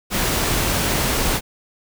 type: noise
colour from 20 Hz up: pink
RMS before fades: -20 dBFS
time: 0.1-1.41 s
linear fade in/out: 50 ms
effects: none